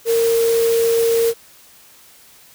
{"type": "tone in noise", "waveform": "sine", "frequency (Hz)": 460.3, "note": "A#4", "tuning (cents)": -22, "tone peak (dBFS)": -13, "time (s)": [0.05, 1.34], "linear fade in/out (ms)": 50, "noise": "white", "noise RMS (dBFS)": -27, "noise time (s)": [0.05, 1.34], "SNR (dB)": 11, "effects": ["white hiss -47 dBFS RMS until 2.54 s"]}